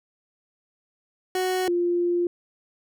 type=tone pair in turn; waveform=30% pulse / sine; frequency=370 / 349.2 Hz; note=F#4 / F4; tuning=0 / 0 cents; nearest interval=minor second; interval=100 cents; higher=first; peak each=-20 dBFS; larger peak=neither; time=1.35-1.68 / 1.68-2.27 s; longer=second; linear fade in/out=2 ms; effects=none